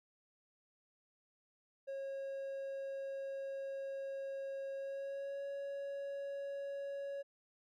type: tone with pitch glide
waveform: triangle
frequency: 545 to 558.1 Hz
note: C#5 to C#5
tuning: -29 to +12 cents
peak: -38 dBFS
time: 1.87-7.23 s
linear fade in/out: 20 ms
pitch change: +41 cents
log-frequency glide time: 4.75-5.45 s
effects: none